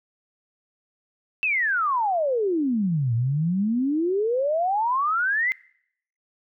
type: exponential two-way sweep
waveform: sine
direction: down then up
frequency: 2700 to 112.2 to 2099 Hz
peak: -20 dBFS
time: 1.43-5.52 s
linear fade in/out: 0 ms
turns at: 3.14 s
effects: noise-tail reverb RT60 0.7 s tail -24 dB re dry